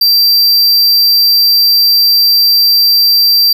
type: tone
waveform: square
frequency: 4700 Hz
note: D8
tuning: 1 cent sharp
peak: -6 dBFS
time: 0.01-3.53 s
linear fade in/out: 5 ms
effects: none